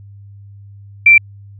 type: tone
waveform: sine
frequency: 2349 Hz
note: D7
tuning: in tune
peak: -3 dBFS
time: 1.06-1.18 s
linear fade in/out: 5 ms
effects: added 100 Hz sine -35 dBFS peak until 1.59 s